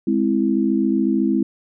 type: chord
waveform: sine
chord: Ab augmented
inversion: none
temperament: equal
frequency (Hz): 207.7 / 261.6 / 329.6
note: Ab3 / C4 / E4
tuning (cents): 0 / 0 / 0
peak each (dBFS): -20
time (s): 0.07-1.43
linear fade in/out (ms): 5
effects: none